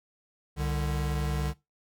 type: tone pair together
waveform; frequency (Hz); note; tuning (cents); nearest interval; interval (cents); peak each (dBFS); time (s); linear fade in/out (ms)
square; 66.32 / 148.8; C2 / D3; +24 / +23; octave + major second; 1399; -31 / -31; 0.56-1.54; 50
effects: noise-tail reverb RT60 0.2 s tail -18 dB re dry